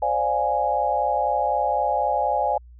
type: chord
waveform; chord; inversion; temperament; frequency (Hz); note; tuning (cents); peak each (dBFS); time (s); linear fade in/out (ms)
sine; D half-diminished seventh; third; equal; 523.3 / 587.3 / 698.5 / 830.6; C5 / D5 / F5 / Ab5; 0 / 0 / 0 / 0; -28 / -26 / -26 / -22; 0.02-2.58; 5
effects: added 60 Hz sine -43 dBFS peak until 2.79 s